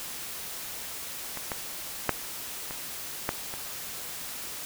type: clicks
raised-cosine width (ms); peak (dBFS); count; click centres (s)
0.5; -20 / -15 / -7 / -21 / -11 / -21; 6; 1.373 / 1.518 / 2.093 / 2.709 / 3.291 / 3.539
effects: white hiss -38 dBFS RMS until 4.65 s